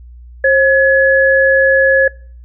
sine tone pair together, 535 / 1696.6 Hz, C5 / G#6, +38 / +36 cents, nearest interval octave + minor sixth, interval 1998 cents, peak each -10 dBFS, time 0.44-2.08 s, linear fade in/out 5 ms, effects noise-tail reverb RT60 0.5 s tail -25 dB re dry + added 60 Hz sine -33 dBFS peak until 2.44 s

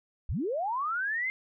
sine linear sweep, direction up, 36.42 to 2123 Hz, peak -28 dBFS, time 0.29-1.3 s, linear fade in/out 0 ms, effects none

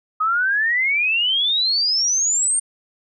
sine exponential sweep, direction up, 1244.5 to 8870 Hz, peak -16 dBFS, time 0.2-2.6 s, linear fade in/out 10 ms, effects none

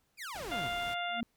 sawtooth exponential sweep, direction down, 2572 to 92.4 Hz, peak -36 dBFS, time 0.17-0.71 s, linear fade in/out 50 ms
pink low-pass noise, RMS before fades -47 dBFS, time 0.34-0.95 s, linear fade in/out 20 ms, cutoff 12000 Hz, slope 12 dB/octave
harmonic tone, 700 Hz, F5, 4 cents sharp, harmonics 1 / 2 / 3 / 4 / 5, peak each -36 / -39 / -41 / -42 / -43 dBFS, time 0.51-1.21 s, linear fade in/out 10 ms
sine tone with exponential growth, 233.1 Hz, A#3, in tune, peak -29 dBFS, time 1.08-1.23 s, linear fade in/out 0 ms, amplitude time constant 32 ms
effects pink hiss -75 dBFS RMS until 1.36 s

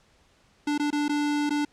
square tone with dropouts, 293.7 Hz, D4, in tune, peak -24 dBFS, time 0.67-1.65 s, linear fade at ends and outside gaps 5 ms, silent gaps 0.779-0.796 / 0.905-0.927 / 1.082-1.093 / 1.495-1.505 s, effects pink hiss -62 dBFS RMS until 1.72 s + low-pass 7000 Hz 12 dB/octave

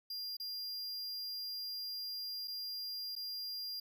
square tone with dropouts, 4800 Hz, D8, 37 cents sharp, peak -40 dBFS, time 0.1-3.8 s, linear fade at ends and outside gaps 5 ms, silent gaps 0.369-0.399 / 2.475-2.479 / 3.154-3.162 s, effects none

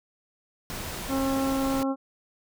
pink noise, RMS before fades -35 dBFS, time 0.7-1.83 s, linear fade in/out 0 ms
harmonic tone, 269.5 Hz, C#4, 49 cents flat, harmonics 1 / 2 / 3 / 4 / 5, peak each -25 / -31 / -35 / -37 / -39 dBFS, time 1.08-1.96 s, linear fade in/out 50 ms
effects none

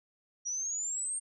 sine exponential sweep, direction up, 5740 to 8750 Hz, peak -32 dBFS, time 0.45-1.2 s, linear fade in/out 20 ms, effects none

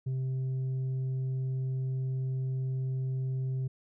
sine tone with tanh clipping, 130.81 Hz, C3, in tune, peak -30 dBFS, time 0.06-3.68 s, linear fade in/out 10 ms, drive 3 dB, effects none

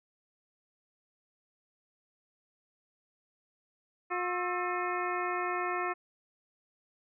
harmonic tone with a mistuned harmonic, 358.2 Hz, F4, 44 cents sharp, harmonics 1 / 2 / 3 / 4 / 5 / 6 / 7, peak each -36 / -37 / -36 / -37 / -39 / -42 / -44 dBFS, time 4.1-5.94 s, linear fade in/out 20 ms, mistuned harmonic 4, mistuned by -140 cents, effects none

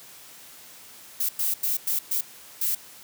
violet noise bursts at uneven times, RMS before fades -25 dBFS, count 6, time 1.2-1.29 / 1.39-1.54 / 1.63-1.77 / 1.87-1.99 / 2.11-2.21 / 2.61-2.75 s, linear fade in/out 5 ms, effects white hiss -47 dBFS RMS until 3.03 s + high-pass 80 Hz 12 dB/octave

